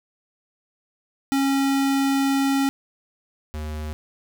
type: tone pair in turn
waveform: square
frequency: 273.7 / 76.54 Hz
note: C#4 / D#2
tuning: -22 / -28 cents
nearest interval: octave + minor seventh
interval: 2206 cents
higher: first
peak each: -19 / -29 dBFS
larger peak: first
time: 1.32-2.69 / 3.54-3.93 s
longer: first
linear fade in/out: 0 ms
effects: 8-bit